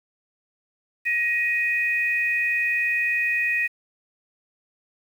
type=tone pair together; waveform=sine; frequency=1890.3 / 2490 Hz; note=A#6 / D#7; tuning=+24 / +1 cents; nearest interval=perfect fourth; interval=477 cents; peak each=-23 / -23 dBFS; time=1.05-3.68 s; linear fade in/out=20 ms; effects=8-bit